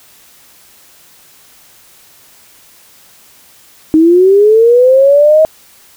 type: linear sweep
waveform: sine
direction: up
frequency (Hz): 308.7 to 637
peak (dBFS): -3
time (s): 3.94-5.45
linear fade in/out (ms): 0
effects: white hiss -43 dBFS RMS until 5.96 s